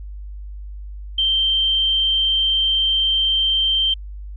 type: tone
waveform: sine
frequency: 3136 Hz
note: G7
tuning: in tune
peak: -15 dBFS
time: 1.18-3.94 s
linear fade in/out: 5 ms
effects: added 50 Hz sine -30 dBFS peak until 4.36 s